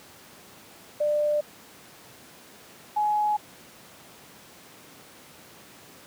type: tone pair in turn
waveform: sine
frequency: 595 / 841 Hz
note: D5 / G#5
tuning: +22 / +22 cents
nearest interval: tritone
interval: 600 cents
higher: second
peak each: -21 dBFS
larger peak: neither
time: 1-1.41 / 2.96-3.37 s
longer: neither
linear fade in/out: 10 ms
effects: pink hiss -49 dBFS RMS until 6.06 s + high-pass 150 Hz 12 dB/octave